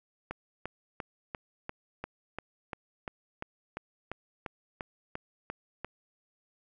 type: click train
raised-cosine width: 0.5 ms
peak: -21 dBFS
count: 17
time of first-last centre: 0.31-5.846 s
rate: 2.89 Hz
effects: none